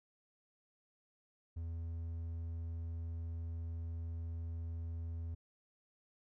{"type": "tone", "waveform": "triangle", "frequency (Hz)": 83, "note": "E2", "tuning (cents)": 12, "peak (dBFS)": -37, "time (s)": [1.56, 5.35], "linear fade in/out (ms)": 10, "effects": []}